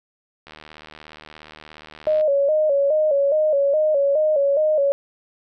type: click train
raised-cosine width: 0.3 ms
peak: -24 dBFS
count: 135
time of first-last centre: 0.47-2.21 s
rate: 77 Hz
type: tone with vibrato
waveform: sine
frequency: 587.3 Hz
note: D5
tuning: in tune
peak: -15 dBFS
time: 2.07-4.92 s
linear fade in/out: 0 ms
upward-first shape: square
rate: 2.4 Hz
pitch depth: 85 cents each way
effects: none